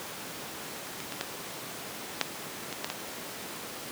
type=clicks; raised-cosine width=0.2 ms; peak=-19 / -17 / -12 / -6 / -18 / -12 / -14 dBFS; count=7; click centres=1.003 / 1.123 / 1.211 / 2.213 / 2.727 / 2.845 / 2.901 s; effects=pink hiss -39 dBFS RMS until 3.91 s + high-pass 200 Hz 12 dB/octave